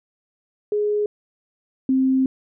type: tone pair in turn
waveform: sine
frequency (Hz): 417.3 / 262.9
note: G#4 / C4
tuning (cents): +8 / +8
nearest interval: minor sixth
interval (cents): 800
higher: first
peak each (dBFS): -18 / -15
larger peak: second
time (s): 0.72-1.06 / 1.89-2.26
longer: second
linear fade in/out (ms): 2
effects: none